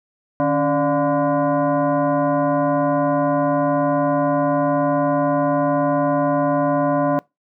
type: tone with frequency modulation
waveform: sine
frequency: 153.5 Hz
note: D#3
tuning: 23 cents flat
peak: -15 dBFS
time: 0.4-7.19 s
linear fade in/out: 0 ms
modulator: 433 Hz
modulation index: 1.9
effects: noise-tail reverb RT60 0.2 s tail -24 dB re dry

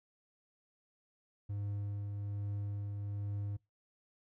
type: tone with tremolo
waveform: triangle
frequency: 101.7 Hz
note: G#2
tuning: 36 cents flat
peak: -33 dBFS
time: 1.49-3.57 s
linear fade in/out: 10 ms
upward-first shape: triangle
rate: 1.2 Hz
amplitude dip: 30%
effects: noise-tail reverb RT60 0.2 s tail -23 dB re dry

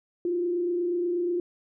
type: tone with frequency modulation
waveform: sine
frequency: 350.2 Hz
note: F4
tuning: 5 cents sharp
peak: -24 dBFS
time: 0.25-1.4 s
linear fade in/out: 2 ms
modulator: 28.3 Hz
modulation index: 0.41
effects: none

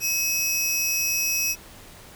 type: tone pair together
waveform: sawtooth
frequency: 2567 / 5763 Hz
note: E7 / F#8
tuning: -47 / -47 cents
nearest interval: octave + major second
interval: 1400 cents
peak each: -22 dBFS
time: 0-1.56 s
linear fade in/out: 50 ms
effects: pink hiss -46 dBFS RMS until 2.15 s

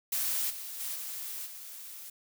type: noise with level steps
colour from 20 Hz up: blue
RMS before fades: -31 / -41 / -36 / -39 / -45 dBFS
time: 0.12-2.1 s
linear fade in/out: 5 ms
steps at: 0.49 / 0.79 / 0.94 / 1.45 s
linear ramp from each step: 20 ms
effects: none

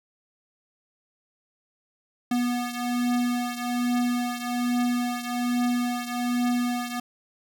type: beating tone pair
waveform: square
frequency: 243.6 / 244.8 Hz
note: B3 / B3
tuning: -24 / -15 cents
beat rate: 1.2 Hz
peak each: -26 / -30 dBFS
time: 2.31-7 s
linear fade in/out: 5 ms
effects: none

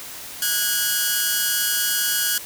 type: tone pair together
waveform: 5% pulse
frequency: 1463 / 1642.2 Hz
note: F#6 / G#6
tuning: -20 / -20 cents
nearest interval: major second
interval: 200 cents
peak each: -11 dBFS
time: 0.42-2.38 s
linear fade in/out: 2 ms
effects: white hiss -36 dBFS RMS until 2.45 s

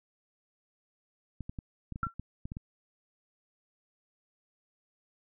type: clicks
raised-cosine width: 5 ms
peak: -26 dBFS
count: 11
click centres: 1.407 / 1.495 / 1.588 / 1.923 / 1.959 / 2.032 / 2.068 / 2.196 / 2.455 / 2.519 / 2.569 s
type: tone with exponential decay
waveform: sine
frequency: 1359 Hz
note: F6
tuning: 48 cents flat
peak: -25 dBFS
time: 2.03-2.14 s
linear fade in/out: 2 ms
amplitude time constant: 22 ms
effects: none

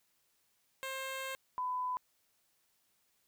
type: tone pair in turn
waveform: 10% pulse / sine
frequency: 531 / 1002.4 Hz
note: C5 / B5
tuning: +25 / +25 cents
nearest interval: major seventh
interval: 1100 cents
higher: second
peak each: -30 / -33 dBFS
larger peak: first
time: 0.83-1.35 / 1.58-1.97 s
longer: first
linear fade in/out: 0 ms
effects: white hiss -75 dBFS RMS until 3.27 s

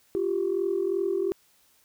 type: tone pair together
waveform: sine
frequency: 349.2 / 392 Hz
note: F4 / G4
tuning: 0 / 0 cents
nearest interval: major second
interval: 200 cents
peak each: -27 / -25 dBFS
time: 0.15-1.32 s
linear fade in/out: 0 ms
effects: tanh soft clip ceiling -17 dBFS + white hiss -63 dBFS RMS until 1.84 s

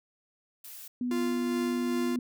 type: noise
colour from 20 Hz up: blue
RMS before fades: -45 dBFS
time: 0.64-0.88 s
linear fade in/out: 5 ms
type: tone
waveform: sine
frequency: 246.5 Hz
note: B3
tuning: 3 cents flat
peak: -28 dBFS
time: 1.01-2.19 s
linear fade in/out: 2 ms
type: tone with tremolo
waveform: 45% pulse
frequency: 347.7 Hz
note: F4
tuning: 8 cents flat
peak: -30 dBFS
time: 1.11-2.16 s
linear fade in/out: 2 ms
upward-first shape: sine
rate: 2.5 Hz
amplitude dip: 30%
effects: none

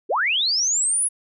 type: linear sweep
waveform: sine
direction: up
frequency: 311.1 to 10548 Hz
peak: -18 dBFS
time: 0.09-1.09 s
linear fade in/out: 20 ms
effects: none

